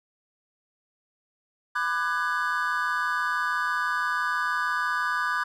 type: chord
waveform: triangle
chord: G# half-diminished seventh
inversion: first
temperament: just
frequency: 996.7 / 1196.1 / 1495.1 / 1661.2 Hz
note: B5 / D6 / F#6 / G#6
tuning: +16 / +31 / +18 / 0 cents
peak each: -30 / -27 / -27 / -29 dBFS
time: 1.75-5.44 s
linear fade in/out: 10 ms
effects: none